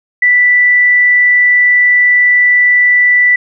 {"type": "tone", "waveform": "sine", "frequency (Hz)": 1973, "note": "B6", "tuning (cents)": -2, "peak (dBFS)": -5, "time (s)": [0.22, 3.36], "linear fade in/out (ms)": 5, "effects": []}